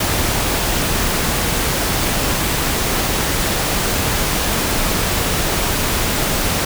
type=noise; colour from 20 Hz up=pink; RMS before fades=-18 dBFS; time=0-6.65 s; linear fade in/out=5 ms; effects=none